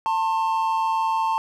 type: tone pair together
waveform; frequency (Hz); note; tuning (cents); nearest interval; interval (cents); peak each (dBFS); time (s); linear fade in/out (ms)
triangle; 893.6 / 1067; A5 / C6; +27 / +34; minor third; 307; -19 / -24; 0.06-1.38; 0
effects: none